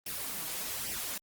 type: noise with flanger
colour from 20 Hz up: white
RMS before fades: -37 dBFS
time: 0.06-1.18 s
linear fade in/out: 5 ms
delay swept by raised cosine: 0.36 to 6.26 ms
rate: 1.2 Hz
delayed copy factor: +0.65
effects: Opus 24 kbps